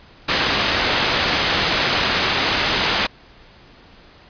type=low-pass noise; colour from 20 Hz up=white; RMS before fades=-19 dBFS; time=0.28-3.07 s; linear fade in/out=10 ms; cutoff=4100 Hz; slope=12 dB/octave; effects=pink hiss -47 dBFS RMS until 4.29 s + resampled to 11025 Hz